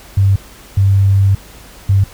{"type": "tone bursts at uneven times", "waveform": "sine", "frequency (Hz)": 98, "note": "G2", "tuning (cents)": 0, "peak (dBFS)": -7, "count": 3, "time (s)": [[0.17, 0.36], [0.77, 1.35], [1.89, 2.04]], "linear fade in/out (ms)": 5, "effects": ["added 50 Hz sine -42 dBFS peak until 2.13 s", "pink hiss -39 dBFS RMS until 2.13 s"]}